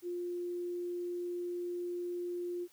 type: tone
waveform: sine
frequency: 352 Hz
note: F4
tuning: 14 cents sharp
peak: -35 dBFS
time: 0.02-2.68 s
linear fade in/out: 50 ms
effects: white hiss -65 dBFS RMS until 2.72 s